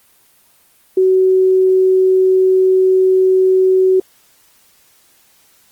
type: tone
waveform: sine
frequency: 375.3 Hz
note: F#4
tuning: 25 cents sharp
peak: -8 dBFS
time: 0.97-4 s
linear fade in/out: 5 ms
effects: white hiss -52 dBFS RMS until 5.71 s + Opus 24 kbps